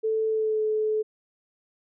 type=tone with pitch glide; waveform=sine; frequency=440 to 431.4 Hz; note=A4 to A4; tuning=0 to -34 cents; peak=-22 dBFS; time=0.03-1.03 s; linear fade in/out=20 ms; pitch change=-34 cents; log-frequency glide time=0.28-0.62 s; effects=none